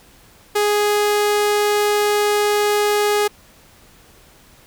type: tone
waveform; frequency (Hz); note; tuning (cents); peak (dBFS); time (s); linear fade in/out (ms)
sawtooth; 415.3; G#4; 0; -11; 0.55-3.28; 10
effects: pink hiss -49 dBFS RMS until 4.66 s